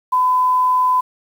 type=tone with quantisation; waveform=sine; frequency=1009 Hz; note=B5; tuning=37 cents sharp; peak=-12 dBFS; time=0.12-1.01 s; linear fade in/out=10 ms; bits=7; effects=none